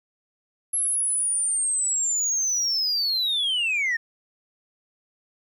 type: linear sweep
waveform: sine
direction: down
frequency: 11175 to 1796 Hz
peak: -19 dBFS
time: 0.73-3.97 s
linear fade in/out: 10 ms
effects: tanh soft clip ceiling -20 dBFS + 10-bit